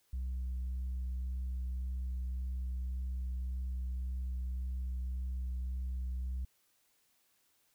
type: tone with vibrato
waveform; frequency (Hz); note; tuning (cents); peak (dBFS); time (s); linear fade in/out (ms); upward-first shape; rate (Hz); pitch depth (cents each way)
sine; 63.3; B1; +43; -32; 0.13-6.45; 5; sine; 1.8; 11
effects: tanh soft clip ceiling -33 dBFS + white hiss -73 dBFS RMS until 7.74 s